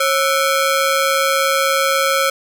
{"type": "ring-modulated tone", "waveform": "sawtooth", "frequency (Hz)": 932.3, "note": "A#5", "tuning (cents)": 0, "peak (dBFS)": -7, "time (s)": [0, 2.3], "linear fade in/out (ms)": 5, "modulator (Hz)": 388, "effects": []}